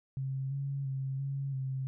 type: tone with pitch steps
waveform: sine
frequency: 134 / 138.6 / 134.2 / 137.7 / 132.7 Hz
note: C3 / C#3 / C3 / C#3 / C3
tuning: +42 / 0 / +44 / -11 / +25 cents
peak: -32 dBFS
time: 0.17-1.87 s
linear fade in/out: 0 ms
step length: 340 ms
effects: none